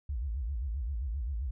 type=tone with vibrato; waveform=sine; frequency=62.3 Hz; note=B1; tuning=16 cents sharp; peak=-31 dBFS; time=0.09-1.51 s; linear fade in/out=5 ms; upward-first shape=sine; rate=7.6 Hz; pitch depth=280 cents each way; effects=none